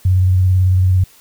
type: tone with vibrato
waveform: sine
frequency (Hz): 92.5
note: F#2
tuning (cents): 0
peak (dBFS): -9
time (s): 0.05-1.04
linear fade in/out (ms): 5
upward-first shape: square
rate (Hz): 18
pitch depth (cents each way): 25
effects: white hiss -47 dBFS RMS until 1.2 s